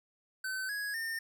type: tone with pitch steps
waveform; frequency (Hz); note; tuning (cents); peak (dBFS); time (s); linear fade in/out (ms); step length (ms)
square; 1527 / 1665.2 / 1815.9; G6 / G#6 / A#6; -46 / +4 / -46; -35; 0.44-1.19; 5; 250
effects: none